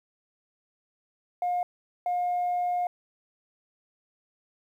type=tone bursts at uneven times; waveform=sine; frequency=713 Hz; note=F5; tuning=36 cents sharp; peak=-23 dBFS; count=2; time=1.42-1.63 / 2.06-2.87 s; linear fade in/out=2 ms; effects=tanh soft clip ceiling -22 dBFS + 10-bit